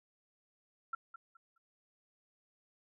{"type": "tone with echo", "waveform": "sine", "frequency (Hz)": 1359, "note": "F6", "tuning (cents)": -48, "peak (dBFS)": -34, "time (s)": [0.93, 0.95], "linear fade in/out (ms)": 5, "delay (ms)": 210, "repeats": 3, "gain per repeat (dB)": -12, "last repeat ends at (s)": 1.58, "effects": []}